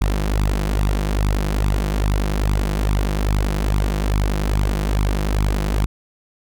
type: tone with flanger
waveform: sawtooth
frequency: 50.5 Hz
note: G#1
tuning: 48 cents flat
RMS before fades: -19 dBFS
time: 0.01-5.86 s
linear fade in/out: 5 ms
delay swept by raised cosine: 0.82 to 6.02 ms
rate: 2.4 Hz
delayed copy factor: +0.7
effects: none